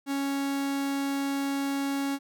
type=tone; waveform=45% pulse; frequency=277.2 Hz; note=C#4; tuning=in tune; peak=-27 dBFS; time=0.06-2.19 s; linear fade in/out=50 ms; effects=none